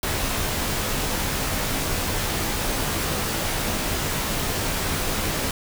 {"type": "noise with comb filter", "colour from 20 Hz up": "pink", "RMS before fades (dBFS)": -25, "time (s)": [0.03, 5.51], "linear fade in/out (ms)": 2, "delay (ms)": 17, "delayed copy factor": -0.5, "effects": []}